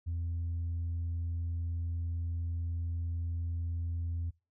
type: tone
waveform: sine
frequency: 84.5 Hz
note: E2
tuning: 43 cents sharp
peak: -30 dBFS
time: 0.06-4.31 s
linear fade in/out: 20 ms
effects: noise-tail reverb RT60 0.3 s tail -26 dB re dry + tanh soft clip ceiling -30 dBFS

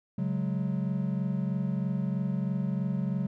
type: chord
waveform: triangle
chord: C# suspended fourth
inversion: none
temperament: just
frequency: 138.59 / 184.79 / 207.9 Hz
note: C#3 / F#3 / G#3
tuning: 0 / -2 / +2 cents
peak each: -30 / -28 / -32 dBFS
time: 0.18-3.27 s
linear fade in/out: 5 ms
effects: none

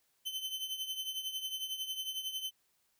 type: tone with tremolo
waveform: 40% pulse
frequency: 3064 Hz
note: G7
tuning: 40 cents flat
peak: -33 dBFS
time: 0.25-2.51 s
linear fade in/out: 20 ms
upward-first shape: triangle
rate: 11 Hz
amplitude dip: 75%
effects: white hiss -75 dBFS RMS until 2.99 s

